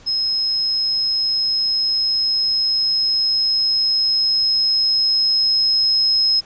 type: tone with level ramp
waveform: sine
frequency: 5140 Hz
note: E8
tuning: 45 cents flat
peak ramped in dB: -17 to -13 dBFS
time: 0.06-6.41 s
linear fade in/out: 20 ms
effects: pink hiss -47 dBFS RMS until 6.45 s + resampled to 16000 Hz